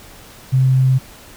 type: tone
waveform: sine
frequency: 130.81 Hz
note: C3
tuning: in tune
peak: -10 dBFS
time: 0.52-0.99 s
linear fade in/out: 20 ms
effects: pink hiss -41 dBFS RMS until 1.36 s